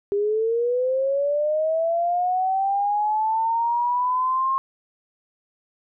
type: linear sweep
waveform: sine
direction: up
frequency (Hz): 399.2 to 1075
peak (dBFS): -19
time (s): 0.12-4.58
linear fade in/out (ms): 0
effects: none